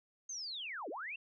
sine linear two-way sweep, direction down then up, 6480 to 266.8 to 2773 Hz, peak -40 dBFS, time 0.29-1.16 s, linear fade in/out 5 ms, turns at 0.89 s, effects none

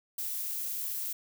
violet noise, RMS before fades -35 dBFS, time 0.18-1.13 s, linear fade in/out 5 ms, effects none

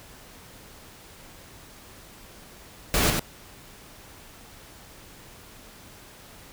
pink noise with echo, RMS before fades -22 dBFS, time 2.94-3.1 s, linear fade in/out 0 ms, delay 94 ms, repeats 1, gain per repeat -4 dB, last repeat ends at 3.194 s, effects pink hiss -48 dBFS RMS until 6.52 s

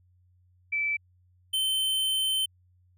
sine / square tone pair in turn, 2317 / 3084 Hz, D7 / G7, -24 / -29 cents, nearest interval perfect fourth, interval 495 cents, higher second, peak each -25 dBFS, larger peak neither, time 0.72-0.97 / 1.53-2.46 s, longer second, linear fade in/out 10 ms, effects added 90 Hz sine -60 dBFS peak until 2.97 s

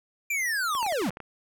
square linear sweep, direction down, 2400 to 146.83 Hz, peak -26 dBFS, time 0.3-1.1 s, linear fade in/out 5 ms
clicks, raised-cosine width 0.5 ms, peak -24 dBFS, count 9, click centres 0.751 / 0.829 / 0.864 / 0.924 / 1.019 / 1.063 / 1.106 / 1.171 / 1.203 s
effects none

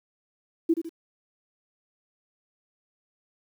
sine tone with echo, 330 Hz, E4, 2 cents sharp, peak -17 dBFS, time 0.69-0.74 s, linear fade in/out 10 ms, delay 77 ms, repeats 2, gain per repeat -8 dB, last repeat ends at 0.894 s, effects 9-bit

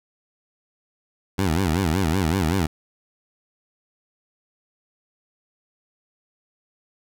15% pulse tone with vibrato, 87.31 Hz, F2, in tune, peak -13 dBFS, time 1.38-2.67 s, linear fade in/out 10 ms, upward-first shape sine, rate 5.3 Hz, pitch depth 220 cents each way, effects none

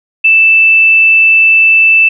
sine tone, 2645 Hz, E7, 5 cents sharp, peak -3 dBFS, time 0.24-2.09 s, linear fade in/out 10 ms, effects none

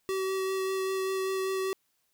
square tone with vibrato, 381.5 Hz, G4, 47 cents flat, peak -29 dBFS, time 0.09-1.73 s, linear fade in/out 0 ms, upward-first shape sine, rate 5.1 Hz, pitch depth 10 cents each way, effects white hiss -74 dBFS RMS until 2.13 s

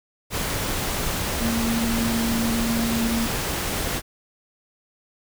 sine tone in noise, 230 Hz, A#3, 23 cents flat, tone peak -22 dBFS, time 1.39-3.28 s, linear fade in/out 50 ms, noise pink, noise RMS -26 dBFS, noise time 0.3-4.02 s, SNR +1 dB, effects none

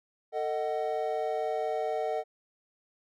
triangle chord, D# diminished, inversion second, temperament just, 448 / 622.3 / 746.7 Hz, A4 / D#5 / F#5, +31 / 0 / +16 cents, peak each -31 dBFS, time 0.32-2.24 s, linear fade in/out 50 ms, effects none

